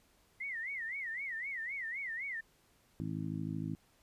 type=tone with vibrato; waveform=sine; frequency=2002 Hz; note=B6; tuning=23 cents sharp; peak=-37 dBFS; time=0.4-2.41 s; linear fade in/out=10 ms; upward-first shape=sine; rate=3.9 Hz; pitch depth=200 cents each way
type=harmonic tone; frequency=53 Hz; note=G#1; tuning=36 cents sharp; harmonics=2 / 3 / 4 / 5 / 6; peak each=-43 / -39 / -44 / -42 / -45 dBFS; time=3-3.75 s; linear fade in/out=0 ms
effects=pink hiss -69 dBFS RMS until 4.02 s + resampled to 32000 Hz